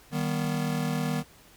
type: chord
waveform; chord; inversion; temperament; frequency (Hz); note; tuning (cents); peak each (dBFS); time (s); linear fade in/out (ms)
square; Eb augmented; none; just; 155.56 / 194.45 / 243.1; Eb3 / G3 / B3; 0 / -14 / -27; -30 / -34 / -32; 0.11-1.24; 50
effects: pink hiss -55 dBFS RMS until 1.56 s